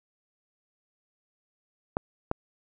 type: clicks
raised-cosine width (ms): 1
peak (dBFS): -12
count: 2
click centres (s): 1.969 / 2.314
effects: none